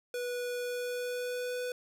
square tone with pitch glide, 489.7 to 496 Hz, B4 to B4, -15 to +7 cents, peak -34 dBFS, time 0.14-1.72 s, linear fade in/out 2 ms, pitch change +22 cents, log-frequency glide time 0.61-1.6 s, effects none

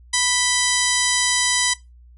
harmonic tone with a mistuned harmonic, 987.8 Hz, B5, in tune, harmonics 1 / 2 / 3 / 4 / 5 / 6 / 7 / 8 / 9 / 10, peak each -29 / -24 / -27 / -25 / -26 / -24 / -27 / -26 / -29 / -26 dBFS, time 0.13-1.74 s, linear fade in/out 10 ms, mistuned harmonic 3, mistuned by +82 cents, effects noise-tail reverb RT60 0.2 s tail -19 dB re dry + added 60 Hz sine -44 dBFS peak until 2.17 s

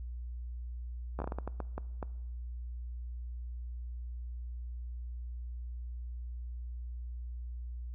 slowing click train, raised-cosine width 1 ms, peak -23 dBFS, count 11, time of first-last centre 1.19-2.028 s, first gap 12 ms, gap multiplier 1.4, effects noise-tail reverb RT60 1.0 s tail -21 dB re dry + added 60 Hz sine -38 dBFS peak until 7.94 s

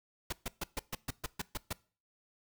pink noise bursts, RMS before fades -36 dBFS, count 10, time 0.3-1.73 s, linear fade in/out 5 ms, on 26 ms, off 130 ms, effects noise-tail reverb RT60 0.4 s tail -22 dB re dry

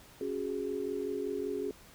sine chord, C# suspended fourth, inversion none, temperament equal, 277.2 / 370 / 415.3 Hz, C#4 / F#4 / G#4, 0 / 0 / 0 cents, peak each -39 / -37 / -35 dBFS, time 0.21-1.71 s, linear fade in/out 2 ms, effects pink hiss -56 dBFS RMS until 1.94 s

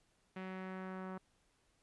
sawtooth tone with low-pass filter sweep, 187.5 Hz, F#3, 23 cents sharp, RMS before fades -45 dBFS, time 0.36-1.18 s, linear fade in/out 5 ms, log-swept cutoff 2300 to 1300 Hz, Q 1.8, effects pink hiss -75 dBFS RMS until 1.82 s + resampled to 24000 Hz

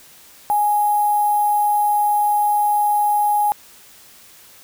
sine tone with sample-and-hold, 830.6 Hz, G#5, in tune, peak -14 dBFS, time 0.5-3.52 s, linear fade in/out 0 ms, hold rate 11025 Hz, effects white hiss -46 dBFS RMS until 4.63 s

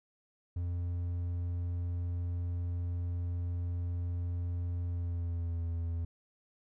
triangle tone with pitch glide, 87.31 to 84.09 Hz, F2 to E2, 0 to +35 cents, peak -30 dBFS, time 0.56-6.05 s, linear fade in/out 5 ms, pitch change -65 cents, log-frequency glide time 4.86-5.64 s, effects none

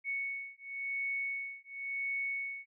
sine beating tone pair, 2217 / 2217.94 Hz, C#7 / C#7, 0 / 0 cents, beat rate 0.94 Hz, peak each -38 / -38 dBFS, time 0.04-2.66 s, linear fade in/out 50 ms, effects none

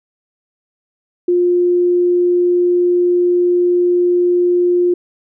sine tone, 353.9 Hz, F4, 23 cents sharp, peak -10 dBFS, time 1.28-4.94 s, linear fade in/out 5 ms, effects none

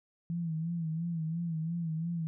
sine tone with vibrato, 164.81 Hz, E3, in tune, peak -31 dBFS, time 0.3-2.27 s, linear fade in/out 0 ms, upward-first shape sine, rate 2.9 Hz, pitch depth 75 cents each way, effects none

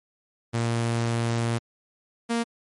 sawtooth tone pair in turn, 116.54 / 233.1 Hz, A#2 / A#3, 0 / 0 cents, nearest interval octave, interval 1200 cents, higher second, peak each -19 dBFS, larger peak neither, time 0.53-1.59 / 2.29-2.44 s, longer first, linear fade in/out 20 ms, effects MP3 48 kbps

